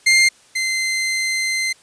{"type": "tone pair in turn", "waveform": "sawtooth", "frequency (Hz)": [2105, 2074], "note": ["C7", "C7"], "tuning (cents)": [10, -16], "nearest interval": "unison", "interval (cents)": 26, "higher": "first", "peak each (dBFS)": [-7, -15], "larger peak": "first", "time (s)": [[0.06, 0.29], [0.55, 1.73]], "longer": "second", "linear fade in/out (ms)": 10, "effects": ["white hiss -51 dBFS RMS until 1.82 s", "resampled to 22050 Hz"]}